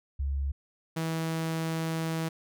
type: tone pair in turn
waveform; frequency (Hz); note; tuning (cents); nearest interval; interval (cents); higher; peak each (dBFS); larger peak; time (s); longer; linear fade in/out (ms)
sine / sawtooth; 69.3 / 162.27; C#2 / E3; 0 / -27; octave + minor third; 1473; second; -27 / -25; second; 0.19-0.52 / 0.96-2.29; second; 10
effects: none